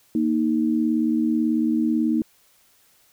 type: tone pair together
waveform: sine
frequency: 233.5 / 311.7 Hz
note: A#3 / D#4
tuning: +3 / +3 cents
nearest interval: perfect fourth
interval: 500 cents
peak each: -21 / -21 dBFS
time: 0.15-2.22 s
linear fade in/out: 2 ms
effects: white hiss -59 dBFS RMS until 3.12 s